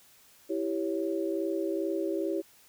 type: chord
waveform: sine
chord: C# diminished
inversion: first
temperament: equal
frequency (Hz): 329.6 / 392 / 554.4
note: E4 / G4 / C#5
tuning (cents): 0 / 0 / 0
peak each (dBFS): -31 / -32 / -35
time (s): 0.49-2.42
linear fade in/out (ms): 20
effects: white hiss -59 dBFS RMS until 2.68 s